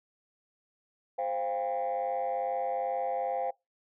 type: chord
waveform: sine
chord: C suspended fourth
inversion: none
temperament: equal with one note detuned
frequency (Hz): 523.3 / 698.5 / 800.9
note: C5 / F5 / G5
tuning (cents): 0 / 0 / +37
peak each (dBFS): -32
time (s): 1.18-3.51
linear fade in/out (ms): 10
effects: noise-tail reverb RT60 0.2 s tail -24 dB re dry + tanh soft clip ceiling -24 dBFS